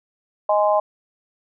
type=chord; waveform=sine; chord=Ab major; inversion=second; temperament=just; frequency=623 / 830.6 / 1038.3 Hz; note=Eb5 / Ab5 / C6; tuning=+2 / 0 / -14 cents; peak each=-17 / -20 / -22 dBFS; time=0.49-0.8 s; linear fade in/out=5 ms; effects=none